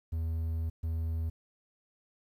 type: tone bursts at uneven times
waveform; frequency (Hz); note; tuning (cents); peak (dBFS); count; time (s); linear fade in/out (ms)
triangle; 81.3; E2; -23; -28; 2; 0.12-0.7 / 0.83-1.3; 10
effects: 11-bit